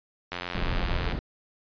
click train, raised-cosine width 0.3 ms, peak -16 dBFS, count 72, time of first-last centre 0.32-1.122 s, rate 88.5 Hz
brown noise, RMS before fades -28 dBFS, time 0.55-1.19 s, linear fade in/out 0 ms
effects resampled to 11025 Hz

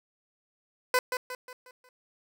15% pulse tone with echo, 504 Hz, B4, 35 cents sharp, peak -15 dBFS, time 0.94-0.99 s, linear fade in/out 2 ms, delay 180 ms, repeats 5, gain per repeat -7 dB, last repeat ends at 1.89 s, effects none

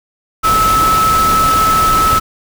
sine tone in noise, 1302 Hz, E6, 22 cents flat, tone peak -9 dBFS, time 0.43-2.2 s, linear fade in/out 20 ms, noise pink, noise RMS -18 dBFS, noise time 0.43-2.2 s, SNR +6 dB, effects none

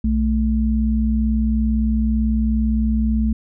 sine tone pair together, 61.6 / 219.5 Hz, B1 / A3, -4 / -4 cents, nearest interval octave + minor seventh, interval 2200 cents, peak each -18 dBFS, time 0.04-3.33 s, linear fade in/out 5 ms, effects none

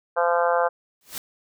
harmonic tone, 172.1 Hz, F3, 25 cents flat, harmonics 3 / 4 / 5 / 6 / 7 / 8 / 9, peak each -22 / -24 / -26 / -28 / -29 / -30 / -31 dBFS, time 0.16-0.69 s, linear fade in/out 20 ms
white noise with exponential growth, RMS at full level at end -28 dBFS, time 1.01-1.18 s, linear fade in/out 1 ms, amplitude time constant 36 ms
effects none

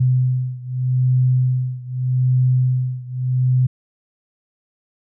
sine beating tone pair, 127.1 / 127.92 Hz, C3 / C3, -50 / -39 cents, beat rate 0.82 Hz, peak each -17 / -19 dBFS, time 0-3.67 s, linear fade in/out 10 ms, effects none

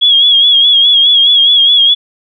sine tone with vibrato, 3322 Hz, G#7, in tune, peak -4 dBFS, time 0.01-1.95 s, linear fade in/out 20 ms, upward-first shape sine, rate 4.8 Hz, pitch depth 56 cents each way, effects none

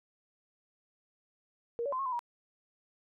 sine tone with pitch steps, 469.8 / 566 / 1031 / 1087 / 1014 / 955 Hz, A#4 / C#5 / C6 / C#6 / B5 / A#5, +13 / +36 / -26 / -34 / +45 / +42 cents, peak -31 dBFS, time 1.79-2.192 s, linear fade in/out 0 ms, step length 67 ms, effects none

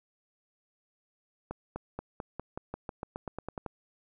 accelerating click train, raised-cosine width 1 ms, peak -22 dBFS, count 15, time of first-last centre 1.51-3.663 s, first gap 250 ms, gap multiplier 0.92, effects none

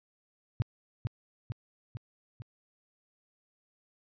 sine tone with echo, 113.9 Hz, A#2, 40 cents flat, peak -23 dBFS, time 0.6-0.62 s, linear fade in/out 0 ms, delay 450 ms, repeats 4, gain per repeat -4 dB, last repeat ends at 2.42 s, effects resampled to 11025 Hz

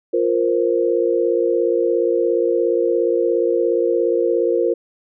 sine chord, F suspended fourth, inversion none, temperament equal, 349.2 / 466.2 / 523.3 Hz, F4 / Bb4 / C5, 0 / 0 / 0 cents, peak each -19 / -18 / -21 dBFS, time 0.13-4.74 s, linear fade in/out 10 ms, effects none

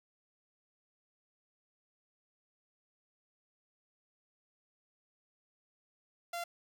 sawtooth tone, 689 Hz, F5, 24 cents flat, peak -33 dBFS, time 6.33-6.44 s, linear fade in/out 5 ms, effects none

